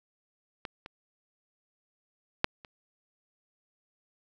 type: clicks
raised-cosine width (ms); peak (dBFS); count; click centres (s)
0.3; -20 / -26 / -6 / -30; 4; 0.652 / 0.861 / 2.444 / 2.648
effects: none